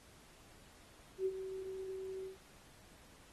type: tone with ADSR envelope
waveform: sine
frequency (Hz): 380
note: F#4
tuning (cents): +46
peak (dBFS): -30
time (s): 1.18-2.37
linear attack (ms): 77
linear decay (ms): 49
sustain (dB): -11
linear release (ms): 130
effects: pink hiss -62 dBFS RMS until 3.32 s + AAC 32 kbps